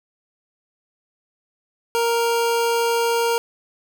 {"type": "tone", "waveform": "25% pulse", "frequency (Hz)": 466.2, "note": "A#4", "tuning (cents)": 0, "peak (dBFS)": -14, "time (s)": [1.95, 3.38], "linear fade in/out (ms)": 0, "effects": []}